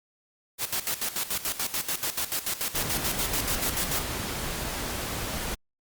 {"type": "noise with tremolo", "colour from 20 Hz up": "white", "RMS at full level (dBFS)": -28, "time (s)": [0.58, 4.06], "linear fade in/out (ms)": 50, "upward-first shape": "square", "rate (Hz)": 6.9, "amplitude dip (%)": 75}
{"type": "noise", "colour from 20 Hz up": "pink", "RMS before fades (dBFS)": -32, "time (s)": [2.74, 5.55], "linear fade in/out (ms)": 10}
{"effects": ["Opus 48 kbps"]}